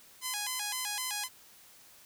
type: tone with vibrato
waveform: 5% pulse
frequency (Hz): 920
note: A#5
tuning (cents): -23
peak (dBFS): -21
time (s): 0.21-1.29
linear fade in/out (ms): 50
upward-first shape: square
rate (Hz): 3.9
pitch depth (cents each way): 180
effects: white hiss -57 dBFS RMS until 2.05 s